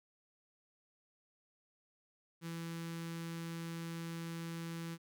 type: tone with notch filter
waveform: sawtooth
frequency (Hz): 166.5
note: E3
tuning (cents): +18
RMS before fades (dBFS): -43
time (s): 2.41-4.98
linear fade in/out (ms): 50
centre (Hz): 660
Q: 1.1
effects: none